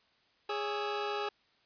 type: tone cluster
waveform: 20% pulse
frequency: 413.2 / 561 / 1314 Hz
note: G#4 / C#5 / E6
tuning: -9 / +21 / -6 cents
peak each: -29 / -38 / -36 dBFS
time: 0.49-1.29 s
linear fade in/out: 5 ms
effects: white hiss -69 dBFS RMS until 1.65 s + resampled to 11025 Hz